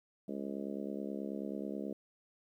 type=harmonic tone; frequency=69.3 Hz; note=C#2; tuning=in tune; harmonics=3 / 4 / 5 / 6 / 7 / 8 / 9; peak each=-41 / -43 / -45 / -47 / -48 / -49 / -50 dBFS; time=0.28-1.93 s; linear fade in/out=5 ms; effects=12-bit